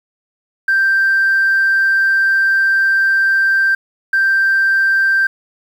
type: tone pair in turn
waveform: sine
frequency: 1571 / 1571 Hz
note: G6 / G6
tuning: +3 / +3 cents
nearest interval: unison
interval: 0 cents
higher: neither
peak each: -9 dBFS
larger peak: neither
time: 0.68-3.75 / 4.13-5.27 s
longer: first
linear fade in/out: 5 ms
effects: tanh soft clip ceiling -7 dBFS + 7-bit